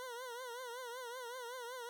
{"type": "tone with vibrato", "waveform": "20% pulse", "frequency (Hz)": 491.5, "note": "B4", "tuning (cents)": -8, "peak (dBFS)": -39, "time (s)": [0, 1.89], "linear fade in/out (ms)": 0, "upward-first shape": "triangle", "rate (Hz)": 5.3, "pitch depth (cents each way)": 120, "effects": []}